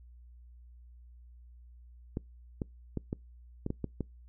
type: clicks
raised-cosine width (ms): 3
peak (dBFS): -20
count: 8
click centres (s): 2.171 / 2.618 / 2.973 / 3.129 / 3.664 / 3.704 / 3.843 / 4.007
effects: noise-tail reverb RT60 0.2 s tail -26 dB re dry + added 60 Hz sine -51 dBFS peak until 4.28 s